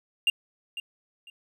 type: tone with echo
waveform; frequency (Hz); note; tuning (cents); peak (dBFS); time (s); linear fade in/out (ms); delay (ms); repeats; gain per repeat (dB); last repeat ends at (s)
triangle; 2794; F7; 0; -17; 0.27-0.3; 2; 500; 2; -13; 1.3
effects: none